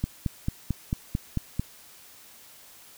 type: click train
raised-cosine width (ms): 5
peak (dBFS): -13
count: 8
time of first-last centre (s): 0.04-1.596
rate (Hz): 4.5
effects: white hiss -51 dBFS RMS until 2.97 s